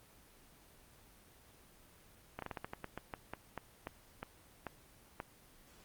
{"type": "slowing click train", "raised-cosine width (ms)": 0.5, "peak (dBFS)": -25, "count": 16, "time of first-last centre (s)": [2.39, 5.201], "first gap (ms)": 33, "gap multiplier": 1.22, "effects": ["pink hiss -62 dBFS RMS until 5.84 s", "Opus 24 kbps"]}